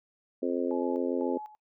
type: harmonic tone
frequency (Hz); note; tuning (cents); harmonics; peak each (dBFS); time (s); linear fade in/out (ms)
87.31; F2; 0; 3 / 4 / 5 / 6 / 7; -31 / -32 / -33 / -34 / -41; 0.42-1.38; 10
type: tone with tremolo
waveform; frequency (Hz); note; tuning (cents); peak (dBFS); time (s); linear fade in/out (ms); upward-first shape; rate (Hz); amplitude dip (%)
sine; 851; G#5; +42; -38; 0.71-1.55; 0; square; 2; 75
effects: noise-tail reverb RT60 0.1 s tail -22 dB re dry